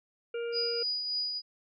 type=harmonic tone; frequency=469.3 Hz; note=A#4; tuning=12 cents sharp; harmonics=1 / 3 / 5 / 6; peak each=-32 / -44 / -49 / -49 dBFS; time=0.34-0.83 s; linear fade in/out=5 ms
type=tone with tremolo; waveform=sine; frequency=4920 Hz; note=D#8; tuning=20 cents flat; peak=-28 dBFS; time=0.52-1.42 s; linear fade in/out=50 ms; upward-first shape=triangle; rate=3.4 Hz; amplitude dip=45%
effects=none